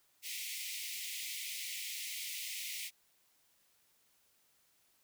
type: high-pass noise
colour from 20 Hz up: pink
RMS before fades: -42 dBFS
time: 0.22-2.91 s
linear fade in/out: 50 ms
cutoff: 2000 Hz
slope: 96 dB/octave
effects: white hiss -72 dBFS RMS until 5.03 s